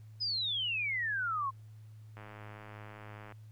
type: exponential sweep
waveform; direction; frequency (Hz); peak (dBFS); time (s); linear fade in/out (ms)
sine; down; 5110 to 1046.5; -31; 0.2-1.51; 20
type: click train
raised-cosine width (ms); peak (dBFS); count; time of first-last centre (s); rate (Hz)
0.5; -34; 122; 2.17-3.322; 105
effects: added 108 Hz sine -49 dBFS peak until 3.51 s + pink hiss -71 dBFS RMS until 3.51 s